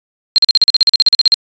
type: tone bursts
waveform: sine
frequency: 4186 Hz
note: C8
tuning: in tune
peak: -4 dBFS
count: 16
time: 0.36-1.341 s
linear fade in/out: 0 ms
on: 21 ms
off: 43 ms
effects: resampled to 16000 Hz